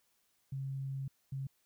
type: tone bursts at uneven times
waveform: sine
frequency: 135.5 Hz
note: C#3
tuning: 39 cents flat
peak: -36 dBFS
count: 2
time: 0.52-1.08 / 1.32-1.47 s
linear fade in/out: 5 ms
effects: white hiss -75 dBFS RMS until 1.65 s